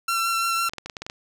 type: tone with vibrato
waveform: sawtooth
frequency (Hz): 1355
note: E6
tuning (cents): +47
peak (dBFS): -18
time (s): 0.08-0.69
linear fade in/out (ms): 5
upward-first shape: sine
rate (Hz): 5.9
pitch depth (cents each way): 12
type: clicks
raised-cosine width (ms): 0.2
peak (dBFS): -16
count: 9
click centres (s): 0.695 / 0.735 / 0.783 / 0.86 / 0.898 / 0.968 / 1.02 / 1.065 / 1.099
effects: none